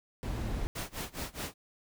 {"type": "noise", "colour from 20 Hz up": "brown", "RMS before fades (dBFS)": -34, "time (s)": [0.23, 0.67], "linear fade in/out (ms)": 0}
{"type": "noise with tremolo", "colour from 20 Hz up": "pink", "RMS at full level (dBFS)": -36, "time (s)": [0.75, 1.54], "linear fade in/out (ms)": 10, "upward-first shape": "sine", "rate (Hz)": 4.8, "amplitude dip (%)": 95}
{"effects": []}